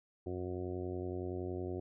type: harmonic tone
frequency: 90.7 Hz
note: F#2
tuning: 34 cents flat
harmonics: 1 / 2 / 3 / 4 / 5 / 6 / 7 / 8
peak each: -42 / -49 / -45 / -40 / -49 / -51 / -52 / -53 dBFS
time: 0.26-1.8 s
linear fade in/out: 5 ms
effects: none